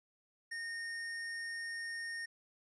square tone, 1841 Hz, A#6, 22 cents flat, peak -40 dBFS, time 0.51-2.26 s, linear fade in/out 10 ms, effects resampled to 22050 Hz + 13-bit

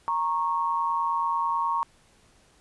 sine tone pair together, 930.7 / 1100 Hz, A#5 / C#6, -3 / -14 cents, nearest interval minor third, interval 289 cents, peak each -26 dBFS, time 0.08-1.83 s, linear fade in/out 0 ms, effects pink hiss -60 dBFS RMS until 2.6 s + resampled to 24000 Hz

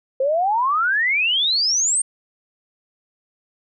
sine exponential sweep, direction up, 515 to 8870 Hz, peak -16 dBFS, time 0.2-2.02 s, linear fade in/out 5 ms, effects none

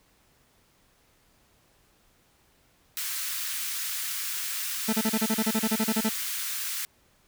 white high-pass noise, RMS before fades -32 dBFS, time 2.97-6.85 s, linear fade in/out 0 ms, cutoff 1300 Hz, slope 24 dB/octave
40% pulse tone bursts, 220 Hz, A3, in tune, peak -22 dBFS, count 15, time 4.88-6.093 s, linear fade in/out 10 ms, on 51 ms, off 32 ms
effects pink hiss -64 dBFS RMS until 7.27 s

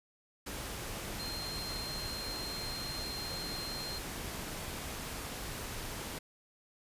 sine tone in noise, 4186 Hz, C8, in tune, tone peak -40 dBFS, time 1.19-3.99 s, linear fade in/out 10 ms, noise pink, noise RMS -41 dBFS, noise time 0.46-6.19 s, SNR -2 dB, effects resampled to 32000 Hz

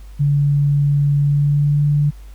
sine tone with pitch glide, 143.4 to 146.24 Hz, D3 to D3, -41 to -7 cents, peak -12 dBFS, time 0.19-2.11 s, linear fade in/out 20 ms, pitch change +34 cents, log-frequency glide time 1.2-1.86 s, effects added 50 Hz sine -34 dBFS peak until 2.34 s + pink hiss -52 dBFS RMS until 2.34 s

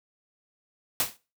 white noise with exponential decay, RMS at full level -21 dBFS, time 1-1.17 s, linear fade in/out 1 ms, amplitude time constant 35 ms, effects noise-tail reverb RT60 0.3 s tail -17 dB re dry

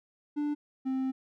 triangle tone pair in turn, 294.5 / 262.9 Hz, D4 / C4, +5 / +8 cents, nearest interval major second, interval 197 cents, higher first, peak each -26 dBFS, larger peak neither, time 0.36-0.55 / 0.85-1.12 s, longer second, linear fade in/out 20 ms, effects none

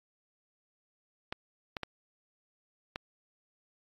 clicks, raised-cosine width 0.3 ms, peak -19 dBFS, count 4, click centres 1.325 / 1.768 / 1.833 / 2.959 s, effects AAC 32 kbps

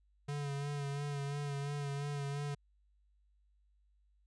square tone with vibrato, 142.6 Hz, C#3, 49 cents sharp, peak -37 dBFS, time 0.28-2.55 s, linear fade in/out 10 ms, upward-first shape sine, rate 2.9 Hz, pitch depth 33 cents each way, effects added 50 Hz sine -68 dBFS peak until 4.26 s + resampled to 22050 Hz

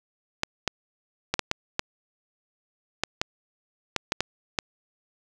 clicks, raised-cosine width 0.2 ms, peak -6 dBFS, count 12, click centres 0.434 / 0.677 / 1.34 / 1.393 / 1.514 / 1.794 / 3.036 / 3.215 / 3.963 / 4.121 / 4.206 / 4.588 s, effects none

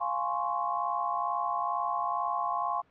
sine chord, Db major seventh, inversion first, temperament equal, 698.5 / 830.6 / 1046.5 / 1108.7 Hz, F5 / Ab5 / C6 / Db6, 0 / 0 / 0 / 0 cents, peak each -34 / -34 / -32 / -33 dBFS, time 0-2.82 s, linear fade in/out 20 ms, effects pink hiss -64 dBFS RMS until 2.9 s + low-pass 2000 Hz 12 dB/octave

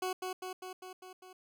20% pulse tone with echo, 370 Hz, F#4, in tune, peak -28 dBFS, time 0.02-0.13 s, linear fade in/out 5 ms, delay 200 ms, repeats 6, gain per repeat -3 dB, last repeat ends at 1.33 s, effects none

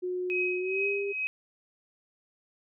sine tone with pitch glide, 363 to 400.5 Hz, F#4 to G4, -33 to +37 cents, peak -29 dBFS, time 0.02-1.13 s, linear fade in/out 20 ms, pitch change +170 cents, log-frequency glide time 0.59-0.87 s
sine tone with tremolo, 2535 Hz, D#7, 32 cents sharp, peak -26 dBFS, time 0.3-1.27 s, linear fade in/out 0 ms, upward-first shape triangle, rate 2.3 Hz, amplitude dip 80%
effects none

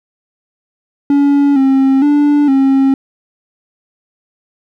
triangle tone with pitch steps, 283.4 / 268.2 / 291.7 / 270 Hz, C#4 / C4 / D4 / C#4, +38 / +43 / -12 / -45 cents, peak -5 dBFS, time 1.1-2.94 s, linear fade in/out 2 ms, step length 460 ms, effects none

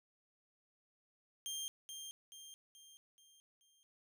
20% pulse tone with echo, 3188 Hz, G7, 28 cents sharp, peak -35 dBFS, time 1.46-1.68 s, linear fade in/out 0 ms, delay 430 ms, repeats 5, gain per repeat -6 dB, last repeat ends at 3.83 s, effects none

